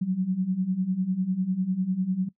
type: beating tone pair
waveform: sine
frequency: 180 / 190 Hz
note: F#3 / F#3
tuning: -47 / +46 cents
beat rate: 10 Hz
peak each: -28 / -25 dBFS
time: 0.01-2.29 s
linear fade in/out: 10 ms
effects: noise-tail reverb RT60 0.1 s tail -19 dB re dry